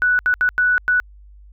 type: tone bursts at uneven times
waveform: sine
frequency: 1480 Hz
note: F#6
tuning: in tune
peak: -13 dBFS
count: 5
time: 0.02-0.19 / 0.26-0.34 / 0.41-0.49 / 0.58-0.78 / 0.88-1 s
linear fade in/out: 0 ms
effects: added 50 Hz sine -41 dBFS peak until 1.52 s